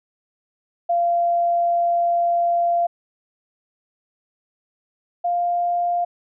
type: tone pair in turn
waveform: sine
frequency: 690 / 699.6 Hz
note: F5 / F5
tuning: -21 / +3 cents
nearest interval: unison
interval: 24 cents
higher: second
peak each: -16 / -18 dBFS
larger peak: first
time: 0.89-2.87 / 5.24-6.05 s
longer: first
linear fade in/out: 10 ms
effects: none